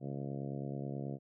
harmonic tone, 69.3 Hz, C#2, in tune, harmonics 2 / 3 / 4 / 5 / 6 / 7 / 8 / 9 / 10, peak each -40 / -44 / -46 / -48 / -50 / -51 / -52 / -53 / -54 dBFS, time 0-1.19 s, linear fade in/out 50 ms, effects none

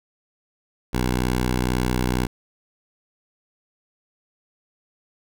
10% pulse tone, 62.1 Hz, B1, 10 cents sharp, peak -12 dBFS, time 0.93-2.27 s, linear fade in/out 10 ms, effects none

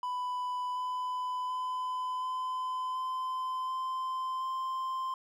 triangle tone with pitch steps, 995 / 1003.1 / 1011.2 / 1019.4 / 1027.7 / 1036.1 / 1044.5 Hz, B5 / B5 / B5 / C6 / C6 / C6 / C6, +13 / +27 / +41 / -45 / -31 / -17 / -3 cents, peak -30 dBFS, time 0.03-5.14 s, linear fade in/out 2 ms, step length 730 ms, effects none

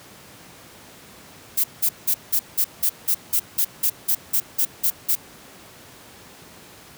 violet noise bursts, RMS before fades -19 dBFS, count 15, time 1.57-5.155 s, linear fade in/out 10 ms, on 71 ms, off 180 ms, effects pink hiss -45 dBFS RMS until 6.97 s + high-pass 100 Hz 12 dB/octave

